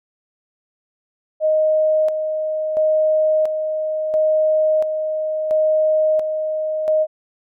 sine tone with tremolo, 622.3 Hz, D#5, in tune, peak -13 dBFS, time 1.4-7.07 s, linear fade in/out 50 ms, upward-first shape square, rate 0.73 Hz, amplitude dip 50%, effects none

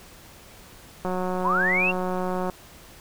click train, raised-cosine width 1 ms, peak -15 dBFS, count 266, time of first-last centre 1.05-2.498 s, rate 183 Hz
sine linear sweep, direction up, 898 to 2794 Hz, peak -20 dBFS, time 1.44-1.92 s, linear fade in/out 20 ms
effects pink hiss -48 dBFS RMS until 3 s

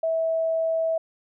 sine tone, 651 Hz, E5, 22 cents flat, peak -21 dBFS, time 0.03-0.98 s, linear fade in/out 5 ms, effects none

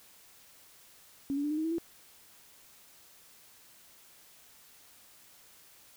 sine tone with pitch steps, 277.2 / 286.1 / 295.4 / 304.9 / 314.8 / 324.9 / 335.4 Hz, C#4 / D4 / D4 / D#4 / D#4 / E4 / E4, 0 / -45 / +10 / -35 / +20 / -25 / +30 cents, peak -29 dBFS, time 1.3-1.783 s, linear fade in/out 0 ms, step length 69 ms, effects white hiss -58 dBFS RMS until 5.96 s

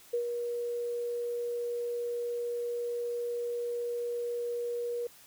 sine tone with ADSR envelope, 478 Hz, A#4, 43 cents sharp, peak -26 dBFS, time 0.13-5.07 s, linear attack 10 ms, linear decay 95 ms, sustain -5 dB, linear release 4 ms, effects white hiss -56 dBFS RMS until 5.26 s

